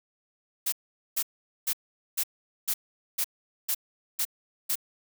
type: noise bursts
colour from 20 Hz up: blue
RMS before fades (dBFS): -27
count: 9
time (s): 0.66-4.756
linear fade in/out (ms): 10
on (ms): 64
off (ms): 440
effects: none